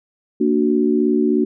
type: chord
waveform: sine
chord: Bb augmented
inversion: none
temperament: equal with one note detuned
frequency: 230.8 / 293.7 / 370 Hz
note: Bb3 / D4 / F#4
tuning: -17 / 0 / 0 cents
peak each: -18 dBFS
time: 0.4-1.45 s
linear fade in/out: 10 ms
effects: none